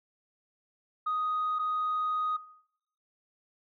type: tone pair in turn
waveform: sine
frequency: 1247 / 1247 Hz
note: D#6 / D#6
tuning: +3 / +3 cents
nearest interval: unison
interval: 0 cents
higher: neither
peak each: -26 dBFS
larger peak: neither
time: 1.06-1.59 / 1.59-2.37 s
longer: second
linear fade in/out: 10 ms
effects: noise-tail reverb RT60 0.7 s tail -20 dB re dry + tanh soft clip ceiling -24 dBFS